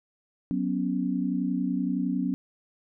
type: chord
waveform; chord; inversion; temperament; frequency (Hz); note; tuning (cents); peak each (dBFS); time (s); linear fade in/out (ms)
sine; F# suspended fourth; none; just; 185 / 246.7 / 277.5; F#3 / B3 / C#4; 0 / -2 / +2; -29; 0.51-2.34; 0
effects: none